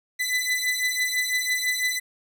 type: beating tone pair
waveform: sawtooth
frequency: 1998 / 2004 Hz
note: B6 / B6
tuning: +20 / +25 cents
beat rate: 6 Hz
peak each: -23 / -22 dBFS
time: 0.19-2 s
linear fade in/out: 20 ms
effects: none